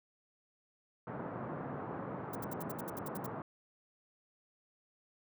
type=band-pass noise; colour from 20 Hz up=pink; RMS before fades=-42 dBFS; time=1.07-3.42 s; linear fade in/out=2 ms; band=120 to 1300 Hz; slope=24 dB/octave
type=noise bursts; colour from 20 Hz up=violet; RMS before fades=-45 dBFS; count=11; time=2.33-3.264 s; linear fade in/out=5 ms; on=24 ms; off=67 ms
effects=none